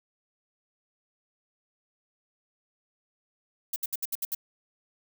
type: noise bursts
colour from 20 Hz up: violet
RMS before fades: -30 dBFS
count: 7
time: 3.73-4.349 s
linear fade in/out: 5 ms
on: 31 ms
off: 67 ms
effects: none